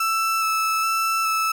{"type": "tone with vibrato", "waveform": "35% pulse", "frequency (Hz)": 1318.5, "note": "E6", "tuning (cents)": 0, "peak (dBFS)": -18, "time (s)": [0, 1.52], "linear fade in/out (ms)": 5, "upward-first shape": "square", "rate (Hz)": 1.2, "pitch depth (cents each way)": 10, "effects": []}